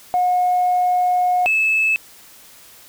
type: tone pair in turn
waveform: sine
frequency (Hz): 723 / 2609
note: F#5 / E7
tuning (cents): -40 / -18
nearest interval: octave + minor seventh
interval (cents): 2222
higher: second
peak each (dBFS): -13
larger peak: neither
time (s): 0.14-1.46 / 1.46-1.96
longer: first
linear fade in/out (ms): 0
effects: tanh soft clip ceiling -10 dBFS + white hiss -45 dBFS RMS until 2.88 s